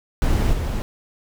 brown noise with level steps, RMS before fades -18 / -23 dBFS, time 0.22-0.82 s, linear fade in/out 0 ms, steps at 0.53 s, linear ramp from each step 2 ms, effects none

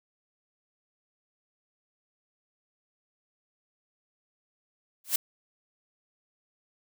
blue noise with exponential growth, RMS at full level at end -19 dBFS, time 5.04-5.16 s, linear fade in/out 5 ms, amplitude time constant 25 ms, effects none

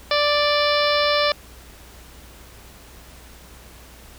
harmonic tone, 587.3 Hz, D5, in tune, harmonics 1 / 2 / 3 / 4 / 5 / 6 / 7 / 8 / 9, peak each -20 / -23 / -27 / -27 / -30 / -27 / -28 / -31 / -29 dBFS, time 0.11-1.32 s, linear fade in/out 2 ms, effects added 60 Hz sine -46 dBFS peak until 4.18 s + pink hiss -46 dBFS RMS until 4.18 s

